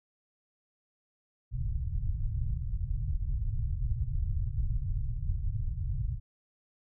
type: low-pass noise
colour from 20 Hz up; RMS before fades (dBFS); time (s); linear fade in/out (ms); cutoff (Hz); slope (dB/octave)
pink; -31; 1.51-6.2; 50; 130; 48
effects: none